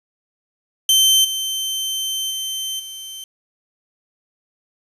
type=tone with level steps; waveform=sawtooth; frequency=3100 Hz; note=G7; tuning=20 cents flat; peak=-8 / -18 / -20 / -28 dBFS; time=0.89-3.24 s; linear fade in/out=2 ms; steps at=1.24 / 2.3 / 2.79 s; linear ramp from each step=10 ms; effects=resampled to 32000 Hz + 8-bit